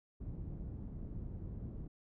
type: low-pass noise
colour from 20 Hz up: pink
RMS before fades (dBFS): -44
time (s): 0.2-1.88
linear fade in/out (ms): 10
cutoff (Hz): 220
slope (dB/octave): 12
effects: none